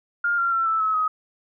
sine tone with pitch steps, 1409 / 1378.4 / 1348.5 / 1319.2 / 1290.6 / 1262.5 Hz, F6 / F6 / E6 / E6 / E6 / D#6, +15 / -23 / +39 / +1 / -37 / +25 cents, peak -19 dBFS, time 0.24-1.08 s, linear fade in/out 5 ms, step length 140 ms, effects none

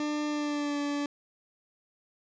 40% pulse tone with pitch glide, 298.4 to 288.4 Hz, D4 to D4, +28 to -31 cents, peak -28 dBFS, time 0-1.06 s, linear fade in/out 2 ms, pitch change -59 cents, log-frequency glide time 0.28-0.79 s, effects resampled to 16000 Hz

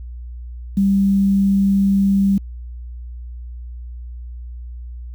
sine tone with quantisation, 196.7 Hz, G3, 6 cents sharp, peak -12 dBFS, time 0.77-2.38 s, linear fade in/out 5 ms, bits 7, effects added 60 Hz sine -29 dBFS peak until 5.14 s

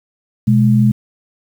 sine tone pair together, 124.2 / 210.5 Hz, B2 / G#3, +10 / +24 cents, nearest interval major sixth, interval 914 cents, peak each -11 dBFS, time 0.47-0.92 s, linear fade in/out 10 ms, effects 7-bit

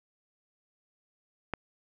click, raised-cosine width 0.5 ms, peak -16 dBFS, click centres 1.537 s, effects none

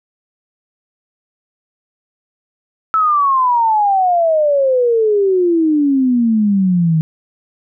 sine exponential sweep, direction down, 1318.5 to 155.56 Hz, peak -10 dBFS, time 2.94-7.01 s, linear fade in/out 0 ms, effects none

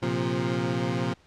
20% pulse chord, Bb suspended second, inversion none, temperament equal with one note detuned, 116.54 / 132.49 / 174.61 Hz, Bb2 / C3 / F3, 0 / +22 / 0 cents, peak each -25 dBFS, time 0.02-1.14 s, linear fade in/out 10 ms, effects pink hiss -59 dBFS RMS until 1.26 s + low-pass 5000 Hz 12 dB/octave

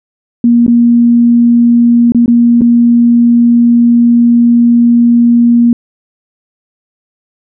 sine tone with dropouts, 236.9 Hz, A#3, 28 cents sharp, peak -3 dBFS, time 0.44-5.73 s, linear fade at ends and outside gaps 2 ms, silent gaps 0.665-0.679 / 2.121-2.147 / 2.26-2.279 / 2.61-2.617 s, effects none

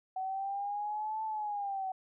sine linear two-way sweep, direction up then down, 750 to 880 to 750 Hz, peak -33 dBFS, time 0.16-1.92 s, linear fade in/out 5 ms, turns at 1.24 s, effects none

